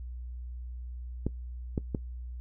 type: clicks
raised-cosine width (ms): 3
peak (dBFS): -16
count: 3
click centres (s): 1.266 / 1.778 / 1.948
effects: noise-tail reverb RT60 0.1 s tail -19 dB re dry + added 61 Hz sine -37 dBFS peak until 2.4 s